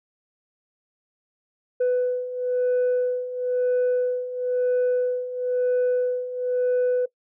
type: beating tone pair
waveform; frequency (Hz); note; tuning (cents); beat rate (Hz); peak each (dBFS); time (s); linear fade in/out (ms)
sine; 497.4 / 498.4; B4 / B4; +12 / +16; 1; -24 / -20; 1.8-7.06; 10
effects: noise-tail reverb RT60 0.1 s tail -21 dB re dry + tanh soft clip ceiling -17 dBFS